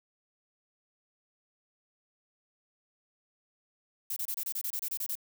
violet noise bursts, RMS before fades -34 dBFS, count 12, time 4.1-5.154 s, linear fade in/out 5 ms, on 64 ms, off 26 ms, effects none

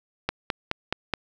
click train, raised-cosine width 0.3 ms, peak -8 dBFS, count 5, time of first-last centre 0.29-1.137 s, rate 4.72 Hz, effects 8-bit

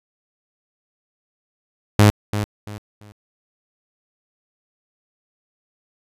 sawtooth tone with echo, 104.3 Hz, G#2, 8 cents sharp, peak -5 dBFS, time 1.99-2.1 s, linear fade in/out 0 ms, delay 340 ms, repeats 3, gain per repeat -11 dB, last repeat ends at 3.12 s, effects resampled to 32000 Hz

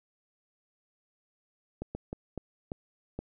slowing click train, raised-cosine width 2 ms, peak -22 dBFS, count 6, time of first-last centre 1.82-3.19 s, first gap 130 ms, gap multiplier 1.38, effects none

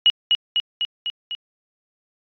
sine tone with echo, 2900 Hz, F#7, 35 cents flat, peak -10 dBFS, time 0.06-0.1 s, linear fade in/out 0 ms, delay 250 ms, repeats 5, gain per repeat -3 dB, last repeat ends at 1.35 s, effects resampled to 11025 Hz

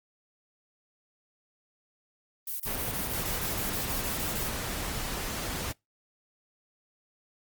violet noise bursts, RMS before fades -34 dBFS, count 13, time 2.47-4.484 s, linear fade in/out 5 ms, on 130 ms, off 27 ms
pink noise, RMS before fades -34 dBFS, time 2.65-5.73 s, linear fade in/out 20 ms
effects noise-tail reverb RT60 0.2 s tail -25 dB re dry + Opus 32 kbps

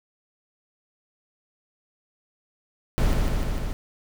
brown noise with echo, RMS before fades -20 dBFS, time 2.98-3.13 s, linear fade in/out 0 ms, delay 150 ms, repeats 4, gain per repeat -2 dB, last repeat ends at 3.73 s, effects none

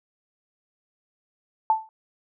sine tone with exponential decay, 880 Hz, A5, in tune, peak -13 dBFS, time 1.7-1.89 s, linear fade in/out 1 ms, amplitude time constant 41 ms, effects none

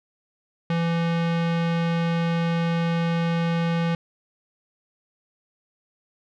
square tone with low-pass filter, 167.9 Hz, E3, 32 cents sharp, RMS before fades -23 dBFS, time 0.7-3.95 s, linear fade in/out 2 ms, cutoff 3100 Hz, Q 1.1, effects none

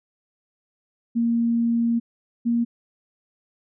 sine tone pair in turn, 233.1 / 235.1 Hz, A#3 / A#3, 0 / +15 cents, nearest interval unison, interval 15 cents, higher second, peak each -18 dBFS, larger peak neither, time 1.15-2 / 2.45-2.65 s, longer first, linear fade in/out 20 ms, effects none

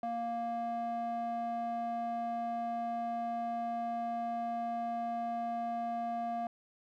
square tone with band-pass filter, 233.7 Hz, A#3, 5 cents sharp, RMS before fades -36 dBFS, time 0.03-6.47 s, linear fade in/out 2 ms, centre 620 Hz, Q 4.5, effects none

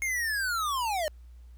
square linear sweep, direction down, 2169 to 587.3 Hz, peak -28 dBFS, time 0.02-1.08 s, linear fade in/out 0 ms, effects added 60 Hz sine -46 dBFS peak until 1.57 s + pink hiss -70 dBFS RMS until 1.57 s

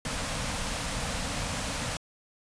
pink band-stop noise, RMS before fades -32 dBFS, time 0.05-1.97 s, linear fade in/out 2 ms, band 300 to 450 Hz, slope 96 dB/octave, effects resampled to 22050 Hz

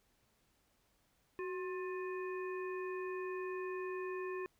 harmonic tone with a mistuned harmonic, 355.1 Hz, F4, 29 cents sharp, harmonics 1 / 3 / 5 / 7, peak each -39 / -47 / -50 / -52 dBFS, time 1.39-4.46 s, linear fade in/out 0 ms, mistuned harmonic 1, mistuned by +81 cents, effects pink hiss -75 dBFS RMS until 4.59 s

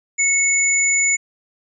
sine tone pair together, 2200 / 6985 Hz, C#7 / A8, -14 / -14 cents, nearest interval octave + minor sixth, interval 2000 cents, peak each -17 dBFS, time 0.18-1.17 s, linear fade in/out 20 ms, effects none

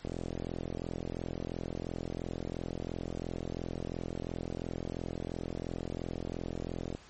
click train, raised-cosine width 2 ms, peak -23 dBFS, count 297, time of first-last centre 0.05-6.95 s, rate 42.9 Hz, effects pink hiss -56 dBFS RMS until 7.09 s + MP3 32 kbps

